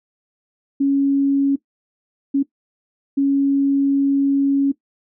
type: tone bursts at uneven times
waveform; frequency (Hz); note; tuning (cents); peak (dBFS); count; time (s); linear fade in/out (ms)
sine; 277.2; C#4; 0; -13; 3; 0.8-1.56 / 2.34-2.43 / 3.17-4.72; 10
effects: noise-tail reverb RT60 0.1 s tail -17 dB re dry